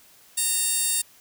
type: tone with high-pass filter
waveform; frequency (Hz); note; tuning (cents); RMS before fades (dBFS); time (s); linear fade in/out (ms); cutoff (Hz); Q
15% pulse; 923; A#5; -17; -24; 0.37-1.02; 10; 7100; 1.8
effects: white hiss -54 dBFS RMS until 1.2 s